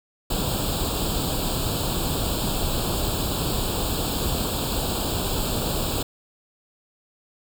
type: noise with comb filter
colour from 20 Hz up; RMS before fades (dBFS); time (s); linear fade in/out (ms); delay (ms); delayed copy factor
pink; -25; 0.3-6.03; 5; 0.25; +0.95
effects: none